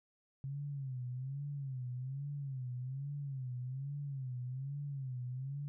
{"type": "tone with vibrato", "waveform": "sine", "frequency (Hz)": 133.7, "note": "C3", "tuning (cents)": 38, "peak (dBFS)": -38, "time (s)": [0.44, 5.68], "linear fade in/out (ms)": 0, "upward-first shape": "sine", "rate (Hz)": 1.2, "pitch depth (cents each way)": 130, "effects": []}